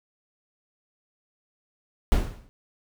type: noise with exponential decay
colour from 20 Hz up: brown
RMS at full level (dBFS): -17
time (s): 2.12-2.49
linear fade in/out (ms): 0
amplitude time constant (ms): 80
effects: none